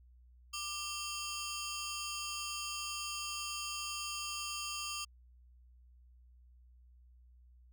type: ring-modulated tone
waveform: 15% pulse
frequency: 1952 Hz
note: B6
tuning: 21 cents flat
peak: -29 dBFS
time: 0.53-5.05 s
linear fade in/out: 10 ms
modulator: 761 Hz
effects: added 61 Hz sine -58 dBFS peak until 7.72 s